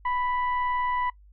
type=tone with frequency modulation; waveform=sine; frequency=992 Hz; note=B5; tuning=7 cents sharp; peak=-24 dBFS; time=0.05-1.1 s; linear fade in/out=5 ms; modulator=981 Hz; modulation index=0.66; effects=noise-tail reverb RT60 0.1 s tail -22 dB re dry + added 50 Hz sine -50 dBFS peak until 1.32 s